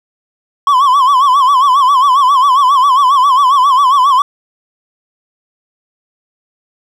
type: tone with vibrato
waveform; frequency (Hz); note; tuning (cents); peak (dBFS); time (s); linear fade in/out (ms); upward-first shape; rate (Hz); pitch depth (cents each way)
triangle; 1073; C6; +43; -4; 0.67-4.22; 2; sine; 7.4; 130
effects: none